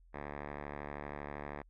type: tone with low-pass filter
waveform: 5% pulse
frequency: 72.7 Hz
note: D2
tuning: 17 cents flat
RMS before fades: -44 dBFS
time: 0.13-1.63 s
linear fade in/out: 20 ms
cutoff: 1600 Hz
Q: 3.3
effects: added 42 Hz sine -59 dBFS peak until 1.69 s